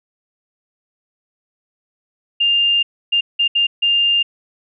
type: tone bursts at uneven times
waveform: sine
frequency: 2803 Hz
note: F7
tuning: 6 cents sharp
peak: -12 dBFS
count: 5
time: 2.4-2.83 / 3.12-3.21 / 3.39-3.48 / 3.55-3.67 / 3.82-4.23 s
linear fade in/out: 10 ms
effects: none